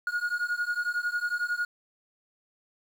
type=beating tone pair; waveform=triangle; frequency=1434 / 1445 Hz; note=F6 / F#6; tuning=+45 / -41 cents; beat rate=11 Hz; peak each=-29 / -28 dBFS; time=0.07-1.65 s; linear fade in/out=2 ms; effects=9-bit